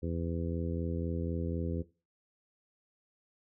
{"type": "harmonic tone", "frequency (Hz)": 84, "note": "E2", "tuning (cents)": 33, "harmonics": [1, 2, 3, 4, 5, 6], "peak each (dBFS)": [-35, -38, -40, -41, -42, -43], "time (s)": [0.02, 1.83], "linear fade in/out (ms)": 20, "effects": ["noise-tail reverb RT60 0.3 s tail -17 dB re dry"]}